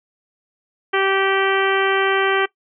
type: harmonic tone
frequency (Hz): 388.4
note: G4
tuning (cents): -16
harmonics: 1 / 2 / 3 / 4 / 5 / 6 / 7 / 8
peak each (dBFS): -19 / -24 / -23 / -23 / -25 / -28 / -31 / -28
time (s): 0.93-2.46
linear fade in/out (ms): 10
effects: noise-tail reverb RT60 0.1 s tail -20 dB re dry